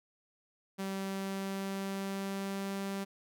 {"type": "tone with pitch glide", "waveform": "sawtooth", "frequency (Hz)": [193.7, 196.29], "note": ["G3", "G3"], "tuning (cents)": [-20, 3], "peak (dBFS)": -31, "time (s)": [0.78, 3.05], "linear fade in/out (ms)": 20, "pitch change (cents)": 23, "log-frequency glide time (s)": [0.97, 2.73], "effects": []}